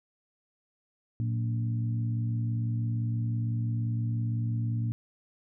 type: harmonic tone with a mistuned harmonic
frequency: 57.7 Hz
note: A#1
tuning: 17 cents flat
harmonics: 2 / 3 / 4 / 5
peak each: -27 / -43 / -38 / -43 dBFS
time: 1.2-4.92 s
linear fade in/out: 0 ms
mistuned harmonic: 3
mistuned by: +81 cents
effects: none